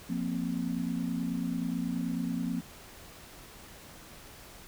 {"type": "chord", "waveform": "sine", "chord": "F suspended fourth", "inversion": "none", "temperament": "equal with one note detuned", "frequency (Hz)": [174.61, 232.3, 261.6], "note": ["F3", "Bb3", "C4"], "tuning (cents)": [0, -6, 0], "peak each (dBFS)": -34, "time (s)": [0.09, 2.61], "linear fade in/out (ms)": 10, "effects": ["pink hiss -50 dBFS RMS until 4.67 s"]}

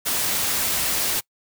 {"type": "noise", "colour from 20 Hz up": "white", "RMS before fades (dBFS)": -23, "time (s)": [0.05, 1.21], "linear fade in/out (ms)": 20, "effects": ["noise-tail reverb RT60 0.1 s tail -25 dB re dry"]}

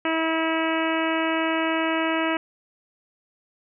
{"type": "harmonic tone", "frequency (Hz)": 323.4, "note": "E4", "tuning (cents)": -33, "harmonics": [1, 2, 3, 4, 5, 6, 7, 8, 9], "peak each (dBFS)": [-25, -28, -30, -31, -32, -33, -33, -34, -35], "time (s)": [0.05, 2.37], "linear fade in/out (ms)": 2, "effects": []}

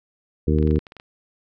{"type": "harmonic tone", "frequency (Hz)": 76.8, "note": "D#2", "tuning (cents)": -22, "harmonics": [1, 2, 3, 4, 5, 6], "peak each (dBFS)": [-19, -22, -24, -25, -26, -27], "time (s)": [0.47, 0.79], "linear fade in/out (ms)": 10}
{"type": "clicks", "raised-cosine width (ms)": 0.3, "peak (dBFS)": -25, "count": 10, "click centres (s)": [0.586, 0.627, 0.674, 0.71, 0.759, 0.791, 0.868, 0.921, 0.967, 0.999]}
{"effects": []}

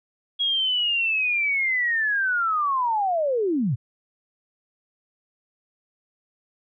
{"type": "linear sweep", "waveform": "sine", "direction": "down", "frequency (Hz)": [3322, 100.2], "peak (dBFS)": -20, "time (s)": [0.39, 3.76], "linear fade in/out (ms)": 20, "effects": []}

